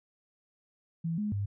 sine tone with pitch steps, 165.5 / 209.4 / 100.7 Hz, E3 / G#3 / G2, +7 / +15 / +47 cents, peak -29 dBFS, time 1.04-1.46 s, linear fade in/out 10 ms, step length 140 ms, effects none

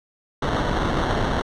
pink noise with sample-and-hold, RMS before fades -22 dBFS, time 0.42-1.42 s, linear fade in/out 5 ms, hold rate 2450 Hz, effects low-pass 4000 Hz 12 dB/octave

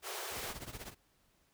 pink high-pass noise, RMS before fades -42 dBFS, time 0.02-0.55 s, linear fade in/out 50 ms, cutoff 360 Hz, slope 96 dB/octave
pink noise with tremolo, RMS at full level -43 dBFS, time 0.3-0.95 s, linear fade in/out 50 ms, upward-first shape triangle, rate 16 Hz, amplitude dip 85%
effects pink hiss -72 dBFS RMS until 1.53 s

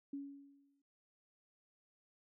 sine tone with exponential decay, 280 Hz, C#4, 18 cents sharp, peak -39 dBFS, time 0.13-0.82 s, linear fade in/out 5 ms, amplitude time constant 150 ms, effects none

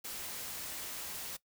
white noise, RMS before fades -42 dBFS, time 0.04-1.37 s, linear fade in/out 10 ms, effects noise-tail reverb RT60 0.1 s tail -19 dB re dry

